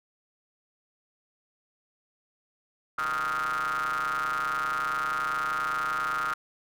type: ring-modulated tone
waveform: 45% pulse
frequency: 70.2 Hz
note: C#2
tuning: 22 cents sharp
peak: -24 dBFS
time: 2.98-6.34 s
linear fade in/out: 5 ms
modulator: 1320 Hz
effects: none